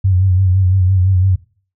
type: tone with vibrato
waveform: sine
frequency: 93.4 Hz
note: F#2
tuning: 17 cents sharp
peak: -9 dBFS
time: 0.04-1.36 s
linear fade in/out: 10 ms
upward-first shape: sine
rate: 5.9 Hz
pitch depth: 60 cents each way
effects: noise-tail reverb RT60 0.4 s tail -18 dB re dry